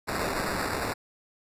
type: noise with sample-and-hold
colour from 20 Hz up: white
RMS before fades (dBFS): -30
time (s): 0.07-0.94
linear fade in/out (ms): 20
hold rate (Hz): 3150
effects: resampled to 32000 Hz